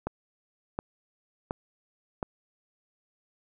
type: click train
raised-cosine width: 1 ms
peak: -16 dBFS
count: 4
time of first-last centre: 0.07-2.228 s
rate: 1.39 Hz
effects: none